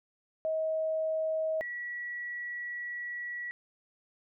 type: tone pair in turn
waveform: sine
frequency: 635 / 1935 Hz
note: D#5 / B6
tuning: +35 / -36 cents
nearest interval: octave + perfect fifth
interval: 1929 cents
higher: second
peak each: -28 / -35 dBFS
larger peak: first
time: 0.45-1.61 / 1.61-3.51 s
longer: second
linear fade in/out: 0 ms
effects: none